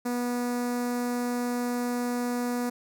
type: tone with notch filter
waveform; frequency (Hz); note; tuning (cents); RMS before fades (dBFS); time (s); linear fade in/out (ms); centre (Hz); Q
sawtooth; 243.6; B3; -24; -29; 0.05-2.7; 10; 3100; 0.87
effects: none